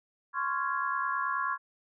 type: chord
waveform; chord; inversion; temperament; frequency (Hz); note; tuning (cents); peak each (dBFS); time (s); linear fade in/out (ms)
sine; Db major seventh; third; just; 1039.4 / 1108.7 / 1385.9 / 1663.1; C6 / Db6 / F6 / Ab6; -12 / 0 / -14 / +2; -34 / -32 / -35 / -35; 0.33-1.58; 50
effects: none